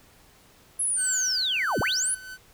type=linear two-way sweep; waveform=sine; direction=down then up; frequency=11000 to 54.4 to 11000 Hz; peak=-23 dBFS; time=0.79-2.15 s; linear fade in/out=10 ms; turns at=1.8 s
type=tone with tremolo; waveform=45% pulse; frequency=1516 Hz; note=F#6; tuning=42 cents sharp; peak=-30 dBFS; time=0.96-2.38 s; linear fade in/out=50 ms; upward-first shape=triangle; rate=1.4 Hz; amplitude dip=75%
effects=pink hiss -56 dBFS RMS until 2.53 s